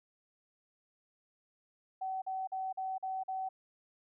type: tone bursts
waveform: sine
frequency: 759 Hz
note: F#5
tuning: 44 cents sharp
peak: -34 dBFS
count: 6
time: 2.01-3.49 s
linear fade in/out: 10 ms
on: 210 ms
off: 44 ms
effects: none